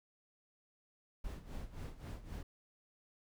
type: noise with tremolo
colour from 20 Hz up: brown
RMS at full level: -42 dBFS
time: 1.24-2.43 s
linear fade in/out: 5 ms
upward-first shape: sine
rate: 3.8 Hz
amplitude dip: 80%
effects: none